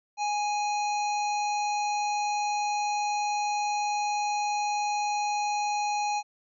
harmonic tone with a mistuned harmonic, 830.6 Hz, G#5, in tune, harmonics 1 / 3 / 5 / 7 / 8, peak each -26 / -36 / -40 / -43 / -44 dBFS, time 0.17-6.23 s, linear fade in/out 50 ms, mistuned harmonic 8, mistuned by +24 cents, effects none

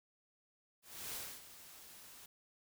white noise with ADSR envelope, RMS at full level -43 dBFS, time 0.82-2.26 s, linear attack 310 ms, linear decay 280 ms, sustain -13 dB, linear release 3 ms, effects none

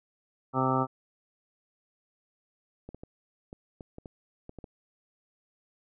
harmonic tone, 130.81 Hz, C3, in tune, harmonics 1 / 2 / 3 / 4 / 5 / 6 / 7 / 9 / 10, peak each -31 / -30 / -34 / -35 / -36 / -33 / -33 / -31 / -33 dBFS, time 0.53-0.87 s, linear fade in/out 50 ms
clicks, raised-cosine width 2 ms, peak -29 dBFS, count 10, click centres 2.89 / 2.946 / 3.035 / 3.529 / 3.808 / 3.984 / 4.058 / 4.494 / 4.587 / 4.642 s
effects none

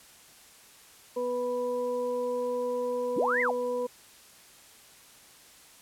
harmonic tone, 246.4 Hz, B3, 4 cents flat, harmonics 1 / 2 / 4, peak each -39 / -28 / -38 dBFS, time 1.16-3.87 s, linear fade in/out 10 ms
sine linear two-way sweep, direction up then down, 123.3 to 2122 to 449.4 Hz, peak -25 dBFS, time 3.16-3.52 s, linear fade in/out 20 ms, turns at 3.41 s
effects white hiss -54 dBFS RMS until 5.81 s + low-pass 12000 Hz 12 dB/octave

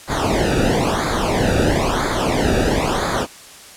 brown noise with flanger, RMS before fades -18 dBFS, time 0.07-3.27 s, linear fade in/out 50 ms, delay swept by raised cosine 0.35 to 0.96 ms, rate 1 Hz, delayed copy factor -0.9, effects white hiss -40 dBFS RMS until 3.76 s + low-pass 10000 Hz 12 dB/octave

